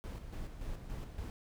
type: noise with tremolo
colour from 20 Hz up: brown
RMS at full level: -41 dBFS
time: 0.04-1.3 s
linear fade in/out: 0 ms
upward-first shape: square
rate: 3.5 Hz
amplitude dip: 50%
effects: none